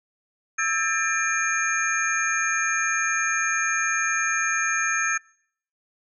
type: tone cluster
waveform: sine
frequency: 1314 / 1612 / 1781 / 2400 / 6480 Hz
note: E6 / G6 / A6 / D7 / G#8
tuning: -6 / +48 / +21 / +37 / -43 cents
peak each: -28 dBFS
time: 0.58-5.18 s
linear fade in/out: 10 ms
effects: noise-tail reverb RT60 0.6 s tail -25 dB re dry